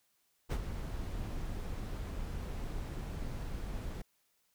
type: noise with ADSR envelope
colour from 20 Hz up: brown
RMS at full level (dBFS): -29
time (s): 0.49-4.02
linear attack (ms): 33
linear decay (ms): 54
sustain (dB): -10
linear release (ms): 8
effects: white hiss -75 dBFS RMS until 4.54 s